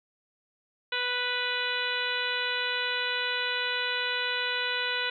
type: harmonic tone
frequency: 493.9 Hz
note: B4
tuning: in tune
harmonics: 1 / 2 / 3 / 4 / 5 / 6 / 7 / 8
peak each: -38 / -38 / -32 / -36 / -35 / -35 / -37 / -36 dBFS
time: 0.92-5.1 s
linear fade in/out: 5 ms
effects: none